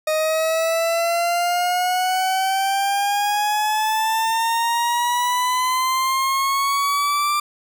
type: exponential sweep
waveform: 40% pulse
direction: up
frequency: 620 to 1185 Hz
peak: -17 dBFS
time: 0.07-7.4 s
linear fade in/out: 5 ms
effects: none